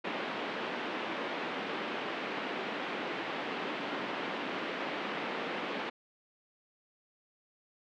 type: band-pass noise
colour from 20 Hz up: pink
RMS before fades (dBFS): -37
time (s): 0.04-5.9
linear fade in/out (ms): 10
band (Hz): 230 to 3200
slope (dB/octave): 24
effects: none